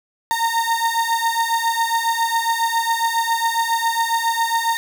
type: beating tone pair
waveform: 35% pulse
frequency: 915 / 922.3 Hz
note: A#5 / A#5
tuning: -32 / -19 cents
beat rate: 7.3 Hz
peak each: -19 dBFS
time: 0.31-4.77 s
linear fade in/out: 0 ms
effects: none